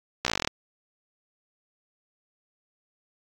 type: slowing click train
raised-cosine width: 0.2 ms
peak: -7 dBFS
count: 12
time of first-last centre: 0.25-0.475 s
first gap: 15 ms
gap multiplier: 1.06
effects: AAC 64 kbps